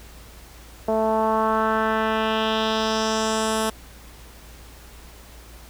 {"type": "tone with low-pass filter sweep", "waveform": "10% pulse", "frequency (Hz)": 220, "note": "A3", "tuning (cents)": 0, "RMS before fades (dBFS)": -22, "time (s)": [0.88, 3.7], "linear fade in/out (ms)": 5, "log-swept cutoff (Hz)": [650, 11000], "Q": 2.1, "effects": ["added 57 Hz sine -44 dBFS peak until 5.69 s", "pink hiss -47 dBFS RMS until 5.69 s"]}